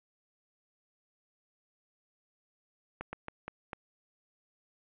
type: slowing click train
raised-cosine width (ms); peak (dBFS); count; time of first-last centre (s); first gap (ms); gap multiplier
0.5; -23; 5; 3.01-3.732; 120; 1.28
effects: resampled to 8000 Hz + 10-bit